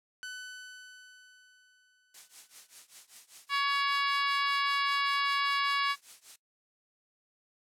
sawtooth tone with exponential decay, 1500 Hz, F#6, 23 cents sharp, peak -34 dBFS, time 0.23-2.72 s, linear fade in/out 0 ms, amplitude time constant 540 ms
blue noise with tremolo, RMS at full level -44 dBFS, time 2.14-6.36 s, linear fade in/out 5 ms, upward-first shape triangle, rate 5.1 Hz, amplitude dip 95%
harmonic tone, 562 Hz, C#5, 24 cents sharp, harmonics 2 / 3 / 4 / 5 / 6 / 7 / 8 / 9, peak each -29 / -33 / -35 / -37 / -39 / -40 / -41 / -42 dBFS, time 3.49-5.96 s, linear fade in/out 50 ms
effects noise-tail reverb RT60 0.1 s tail -19 dB re dry + low-pass 9000 Hz 12 dB/octave

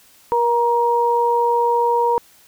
sine tone pair together, 475.3 / 943 Hz, A#4 / A#5, +34 / +20 cents, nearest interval octave, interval 1186 cents, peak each -18 / -16 dBFS, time 0.32-2.18 s, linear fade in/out 0 ms, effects white hiss -51 dBFS RMS until 2.47 s

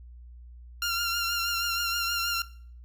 15% pulse tone with vibrato, 1387 Hz, F6, 12 cents flat, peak -20 dBFS, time 0.82-2.42 s, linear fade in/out 2 ms, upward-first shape triangle, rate 6.3 Hz, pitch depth 37 cents each way, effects noise-tail reverb RT60 0.5 s tail -18 dB re dry + added 60 Hz sine -44 dBFS peak until 2.84 s

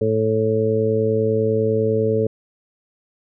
harmonic tone, 110 Hz, A2, in tune, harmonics 1 / 2 / 3 / 4 / 5, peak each -23 / -25 / -29 / -18 / -25 dBFS, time 0.01-2.27 s, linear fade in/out 5 ms, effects none

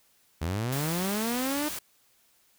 sawtooth linear sweep, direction up, 74.7 to 305.7 Hz, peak -24 dBFS, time 0.41-1.69 s, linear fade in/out 10 ms
white noise, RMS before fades -36 dBFS, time 0.72-1.79 s, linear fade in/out 5 ms
effects white hiss -65 dBFS RMS until 2.58 s

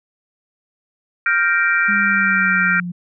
sine chord, G minor seventh, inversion third, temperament equal, 1396.9 / 1568 / 1864.7 / 2349 Hz, F6 / G6 / Bb6 / D7, 0 / 0 / 0 / 0 cents, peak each -17 / -19 / -21 / -21 dBFS, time 1.26-2.8 s, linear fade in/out 2 ms
sine linear sweep, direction down, 204.6 to 174.61 Hz, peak -23 dBFS, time 1.88-2.92 s, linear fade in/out 10 ms
effects none

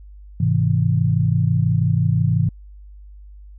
sine chord, Ab augmented, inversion none, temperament just, 103.83 / 129.78 / 162.23 Hz, Ab2 / C3 / E3, 0 / -14 / -27 cents, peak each -19 dBFS, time 0.4-2.49 s, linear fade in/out 5 ms, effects added 50 Hz sine -38 dBFS peak until 3.58 s

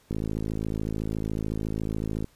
click train, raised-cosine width 3 ms, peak -17 dBFS, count 116, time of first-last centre 0.11-2.244 s, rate 53.9 Hz, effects pink hiss -61 dBFS RMS until 2.35 s + resampled to 32000 Hz

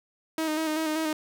sawtooth tone with vibrato, 313.8 Hz, D#4, 15 cents sharp, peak -22 dBFS, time 0.38-1.13 s, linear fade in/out 2 ms, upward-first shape square, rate 5.2 Hz, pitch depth 30 cents each way, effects none

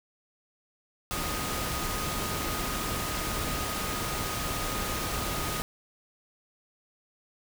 sine tone in noise, 1244.5 Hz, D#6, in tune, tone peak -38 dBFS, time 1.11-5.62 s, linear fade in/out 0 ms, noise pink, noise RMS -32 dBFS, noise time 1.11-5.62 s, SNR -9 dB, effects none

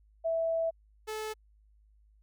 sine / sawtooth tone pair in turn, 657 / 433 Hz, E5 / A4, -6 / -28 cents, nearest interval perfect fifth, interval 722 cents, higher first, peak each -27 / -31 dBFS, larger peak first, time 0.24-0.71 / 1.07-1.34 s, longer first, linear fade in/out 20 ms, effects added 52 Hz sine -60 dBFS peak until 2.22 s

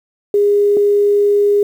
sine tone pair in turn, 408.8 / 408.8 Hz, G#4 / G#4, -27 / -27 cents, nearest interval unison, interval 0 cents, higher neither, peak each -9 dBFS, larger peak neither, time 0.34-0.77 / 0.77-1.63 s, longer second, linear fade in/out 2 ms, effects 7-bit

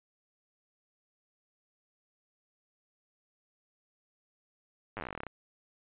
slowing click train, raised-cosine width 0.5 ms, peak -23 dBFS, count 17, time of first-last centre 4.97-5.267 s, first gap 9 ms, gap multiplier 1.09, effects resampled to 8000 Hz

